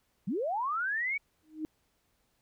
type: linear sweep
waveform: sine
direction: up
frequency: 156.8 to 2287 Hz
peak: -29 dBFS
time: 0.27-1.18 s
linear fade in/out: 10 ms
type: tone with exponential growth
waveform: sine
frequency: 311.1 Hz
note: D#4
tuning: in tune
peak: -29 dBFS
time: 1.43-1.65 s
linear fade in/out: 0 ms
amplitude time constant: 47 ms
effects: pink hiss -74 dBFS RMS until 2.41 s